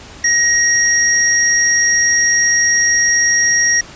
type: tone pair together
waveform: sine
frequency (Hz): 1885 / 5649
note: A#6 / F8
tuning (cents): +19 / +19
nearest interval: octave + perfect fifth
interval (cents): 1900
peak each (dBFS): -13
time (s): 0.24-3.81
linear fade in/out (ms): 5
effects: pink hiss -36 dBFS RMS until 3.95 s + resampled to 16000 Hz